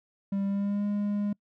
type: tone with pitch glide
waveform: triangle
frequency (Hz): 197.5 to 205.2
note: G3 to G#3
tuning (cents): +13 to -21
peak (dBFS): -24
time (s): 0.32-1.33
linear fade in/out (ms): 5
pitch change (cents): +66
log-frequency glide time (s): 0.46-0.85
effects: noise-tail reverb RT60 0.1 s tail -26 dB re dry